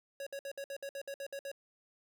square tone bursts, 554.4 Hz, C#5, in tune, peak -40 dBFS, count 11, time 0.2-1.516 s, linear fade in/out 2 ms, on 66 ms, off 59 ms, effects none

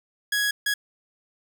sawtooth tone bursts at uneven times, 1665 Hz, G#6, 4 cents sharp, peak -18 dBFS, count 2, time 0.32-0.51 / 0.66-0.74 s, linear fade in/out 5 ms, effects none

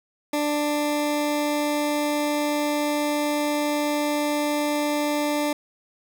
20% pulse tone, 295.3 Hz, D4, 10 cents sharp, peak -17 dBFS, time 0.33-5.53 s, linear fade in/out 5 ms, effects none

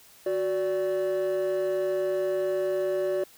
triangle tone pair together, 370 / 579.7 Hz, F#4 / D5, 0 / -23 cents, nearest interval minor sixth, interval 777 cents, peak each -24 dBFS, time 0.26-3.24 s, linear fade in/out 5 ms, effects tanh soft clip ceiling -19 dBFS + white hiss -54 dBFS RMS until 3.37 s

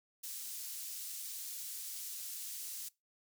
pink high-pass noise, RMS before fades -44 dBFS, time 0.23-2.89 s, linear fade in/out 10 ms, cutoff 6600 Hz, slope 12 dB/octave, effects noise-tail reverb RT60 0.2 s tail -21 dB re dry

